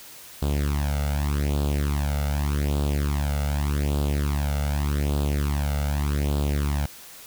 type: tone with flanger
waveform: sawtooth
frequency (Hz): 72.2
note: D2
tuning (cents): -29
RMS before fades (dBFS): -24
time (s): 0.42-6.86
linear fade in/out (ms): 5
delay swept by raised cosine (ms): 0.24 to 1.44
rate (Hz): 0.84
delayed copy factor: +1
effects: white hiss -44 dBFS RMS until 7.26 s